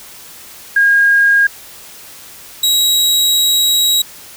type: tone pair in turn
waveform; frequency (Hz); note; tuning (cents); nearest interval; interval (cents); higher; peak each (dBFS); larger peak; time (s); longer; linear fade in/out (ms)
sine / sawtooth; 1626 / 3843; G#6 / B7; -37 / -48; octave + minor third; 1489; second; -7; neither; 0.76-1.47 / 2.63-4.02; second; 5
effects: white hiss -36 dBFS RMS until 4.36 s